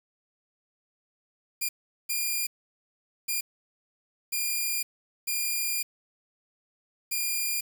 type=tone bursts at uneven times; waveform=5% pulse; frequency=2406 Hz; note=D7; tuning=41 cents sharp; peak=-17 dBFS; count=6; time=1.61-1.69 / 2.09-2.47 / 3.28-3.41 / 4.32-4.83 / 5.27-5.83 / 7.11-7.61 s; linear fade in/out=10 ms; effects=8-bit